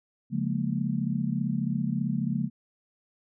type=chord; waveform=sine; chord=Bb minor seventh; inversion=first; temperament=just; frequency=139.85 / 174.81 / 209.8 / 233.1 Hz; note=Db3 / F3 / Ab3 / Bb3; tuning=+16 / +2 / +18 / 0 cents; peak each=-31 dBFS; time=0.3-2.5 s; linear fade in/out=50 ms; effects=none

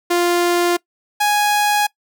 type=tone pair in turn; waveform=sawtooth; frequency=349.2 / 830.5 Hz; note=F4 / G#5; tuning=0 / 0 cents; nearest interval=octave + minor third; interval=1500 cents; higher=second; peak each=-10 dBFS; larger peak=neither; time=0.1-0.77 / 1.2-1.87 s; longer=neither; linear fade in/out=10 ms; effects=noise-tail reverb RT60 0.1 s tail -22 dB re dry

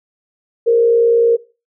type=tone with frequency modulation; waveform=sine; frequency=464.9 Hz; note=A#4; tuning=5 cents flat; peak=-8 dBFS; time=0.66-1.37 s; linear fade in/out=20 ms; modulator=59 Hz; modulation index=0.34; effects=noise-tail reverb RT60 0.3 s tail -19 dB re dry

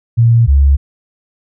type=tone pair in turn; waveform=sine; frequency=116.54 / 69.48 Hz; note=A#2 / C#2; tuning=0 / +5 cents; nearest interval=major sixth; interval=895 cents; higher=first; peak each=-5 dBFS; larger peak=neither; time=0.17-0.47 / 0.47-0.77 s; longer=neither; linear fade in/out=20 ms; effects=none

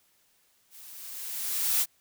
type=noise with level ramp; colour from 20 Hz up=blue; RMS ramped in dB=-50 to -23 dBFS; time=0.7-1.86 s; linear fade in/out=50 ms; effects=white hiss -67 dBFS RMS until 2 s

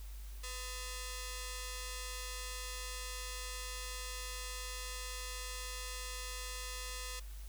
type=ring-modulated tone; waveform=5% pulse; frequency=760 Hz; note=F#5; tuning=46 cents sharp; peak=-28 dBFS; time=0.43-7.2 s; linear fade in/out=10 ms; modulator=259 Hz; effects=added 50 Hz sine -44 dBFS peak until 7.48 s + white hiss -59 dBFS RMS until 7.48 s

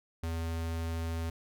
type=tone; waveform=square; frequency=82.41 Hz; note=E2; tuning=in tune; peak=-33 dBFS; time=0.23-1.3 s; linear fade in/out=5 ms; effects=none

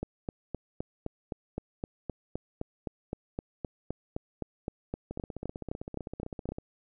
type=two click trains; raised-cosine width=2 ms; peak=-24 / -20 dBFS; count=24 / 26; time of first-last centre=5.11-6.584 / 0.03-6.49 s; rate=15.6 / 3.87 Hz; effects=none

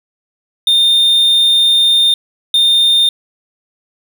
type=tone bursts at uneven times; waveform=triangle; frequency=3632 Hz; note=A#7; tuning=46 cents flat; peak=-6 dBFS; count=2; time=0.67-2.14 / 2.54-3.09 s; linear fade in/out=2 ms; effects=none

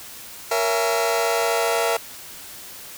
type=chord; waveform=sawtooth; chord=A# half-diminished seventh; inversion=none; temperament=just; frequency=466.2 / 559.4 / 671.3 / 839.1 Hz; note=A#4 / C#5 / E5 / G#5; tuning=0 / +16 / +31 / +18 cents; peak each=-19 / -24 / -19 / -24 dBFS; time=0.51-1.97 s; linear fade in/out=5 ms; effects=white hiss -39 dBFS RMS until 2.97 s

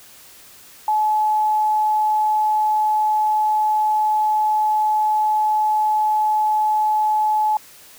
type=tone; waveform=sine; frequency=856 Hz; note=A5; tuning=48 cents flat; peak=-15 dBFS; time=0.88-7.57 s; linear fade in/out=2 ms; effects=white hiss -45 dBFS RMS until 7.98 s

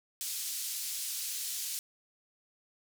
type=band-pass noise; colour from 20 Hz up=white; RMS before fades=-37 dBFS; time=0.21-1.79 s; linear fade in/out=0 ms; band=4000 to 12000 Hz; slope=12 dB/octave; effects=none

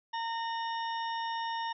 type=harmonic tone with a mistuned harmonic; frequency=917 Hz; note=A#5; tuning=29 cents flat; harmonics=1 / 2 / 3 / 4 / 6; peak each=-33 / -41 / -45 / -45 / -49 dBFS; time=0.13-1.73 s; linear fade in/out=10 ms; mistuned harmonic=3; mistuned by=+110 cents; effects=none

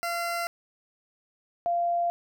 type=tone pair in turn; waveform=20% pulse / sine; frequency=686 / 691.6 Hz; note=F5 / F5; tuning=-31 / -17 cents; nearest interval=unison; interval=14 cents; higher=second; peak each=-23 dBFS; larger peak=neither; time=0.03-0.47 / 1.66-2.1 s; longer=neither; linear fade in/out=0 ms; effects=none

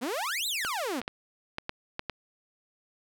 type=exponential two-way sweep; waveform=sawtooth; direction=up then down; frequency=220 to 4186 to 220 Hz; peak=-26 dBFS; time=0.01-1.01 s; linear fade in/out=20 ms; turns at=0.47 s
type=clicks; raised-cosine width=0.3 ms; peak=-16 dBFS; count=7; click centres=0.649 / 1.016 / 1.079 / 1.584 / 1.694 / 1.994 / 2.097 s
effects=none

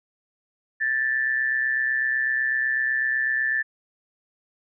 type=tone with amplitude modulation; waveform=sine; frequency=1760 Hz; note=A6; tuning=in tune; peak=-18 dBFS; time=0.8-3.63 s; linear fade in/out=20 ms; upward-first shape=sine; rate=128 Hz; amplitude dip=60%; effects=none

